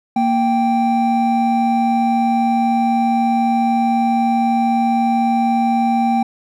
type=tone pair together; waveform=triangle; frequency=233.1 / 783.2 Hz; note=A#3 / G5; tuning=0 / -2 cents; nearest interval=octave + major sixth; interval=2098 cents; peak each=-14 dBFS; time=0.16-6.23 s; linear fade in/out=5 ms; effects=none